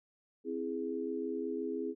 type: chord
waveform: sine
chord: C augmented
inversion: none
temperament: equal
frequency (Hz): 261.6 / 329.6 / 415.3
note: C4 / E4 / G#4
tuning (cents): 0 / 0 / 0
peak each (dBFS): -39 / -39 / -37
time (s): 0.44-1.95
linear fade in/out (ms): 50
effects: none